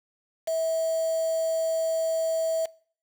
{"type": "tone with quantisation", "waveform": "sine", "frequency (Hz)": 650, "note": "E5", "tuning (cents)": -24, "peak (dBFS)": -24, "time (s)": [0.47, 2.66], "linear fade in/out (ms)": 10, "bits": 6, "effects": ["noise-tail reverb RT60 0.5 s tail -23 dB re dry"]}